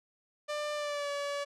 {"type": "tone with pitch glide", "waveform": "sawtooth", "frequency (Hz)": [595, 570.8], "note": ["D5", "D5"], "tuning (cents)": [22, -49], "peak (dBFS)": -29, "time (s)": [0.48, 1.45], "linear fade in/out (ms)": 20, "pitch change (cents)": -71, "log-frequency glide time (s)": [0.75, 1.1], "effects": ["low-pass 7000 Hz 12 dB/octave"]}